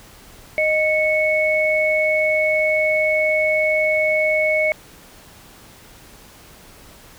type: tone pair together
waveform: sine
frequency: 620 / 2209 Hz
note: D#5 / C#7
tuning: -6 / -7 cents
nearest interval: octave + minor seventh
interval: 2199 cents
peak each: -18 dBFS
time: 0.58-4.72 s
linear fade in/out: 0 ms
effects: pink hiss -45 dBFS RMS until 7.18 s